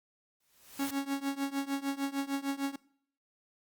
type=noise with exponential growth; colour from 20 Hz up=white; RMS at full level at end=-38 dBFS; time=0.4-0.91 s; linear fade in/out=5 ms; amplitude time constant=110 ms
type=tone with tremolo; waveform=45% pulse; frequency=276.4 Hz; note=C#4; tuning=5 cents flat; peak=-28 dBFS; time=0.79-2.76 s; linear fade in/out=5 ms; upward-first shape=triangle; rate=6.6 Hz; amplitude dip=95%
effects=noise-tail reverb RT60 0.6 s tail -21 dB re dry + Opus 48 kbps